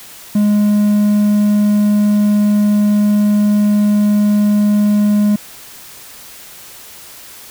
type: tone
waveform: triangle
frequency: 207.7 Hz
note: G#3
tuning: in tune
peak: -7 dBFS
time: 0.35-5.36 s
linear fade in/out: 5 ms
effects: white hiss -36 dBFS RMS until 7.5 s